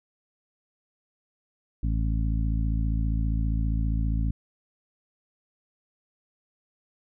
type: harmonic tone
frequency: 55 Hz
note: A1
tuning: in tune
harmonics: 1 / 2 / 3 / 4 / 5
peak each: -24 / -30 / -34 / -36 / -38 dBFS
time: 1.83-4.31 s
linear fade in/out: 5 ms
effects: none